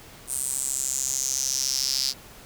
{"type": "tone with high-pass filter sweep", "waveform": "square", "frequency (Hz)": 66.8, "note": "C2", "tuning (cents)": 36, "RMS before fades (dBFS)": -27, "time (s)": [0.27, 2.14], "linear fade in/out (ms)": 50, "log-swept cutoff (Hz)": [9000, 4800], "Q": 5.7, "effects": ["pink hiss -47 dBFS RMS until 2.45 s"]}